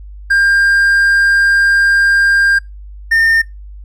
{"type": "tone pair in turn", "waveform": "triangle", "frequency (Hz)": [1600, 1814.2], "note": ["G6", "A#6"], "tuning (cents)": [35, -47], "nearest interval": "major second", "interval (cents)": 218, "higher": "second", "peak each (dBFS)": -6, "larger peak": "neither", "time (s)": [[0.3, 2.59], [3.11, 3.42]], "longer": "first", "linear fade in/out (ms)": 10, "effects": ["noise-tail reverb RT60 0.2 s tail -25 dB re dry", "added 50 Hz sine -29 dBFS peak until 3.84 s"]}